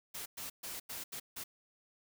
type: noise bursts at uneven times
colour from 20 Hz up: white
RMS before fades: -43 dBFS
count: 6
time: 0.14-0.26 / 0.37-0.5 / 0.63-0.8 / 0.89-1.04 / 1.12-1.2 / 1.36-1.44 s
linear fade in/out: 10 ms
effects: none